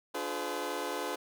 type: chord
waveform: 20% pulse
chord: D diminished seventh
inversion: none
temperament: just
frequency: 293.7 / 352.4 / 422.9 / 507.5 Hz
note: D4 / F4 / Ab4 / Cb5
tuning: 0 / +16 / +31 / +47 cents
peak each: -36 / -35 / -34 / -33 dBFS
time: 0.14-1.16 s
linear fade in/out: 10 ms
effects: none